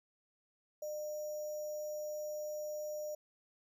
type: tone with sample-and-hold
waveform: sine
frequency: 603 Hz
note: D5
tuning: 46 cents sharp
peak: -38 dBFS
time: 0.82-3.15 s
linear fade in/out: 5 ms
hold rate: 6300 Hz
effects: none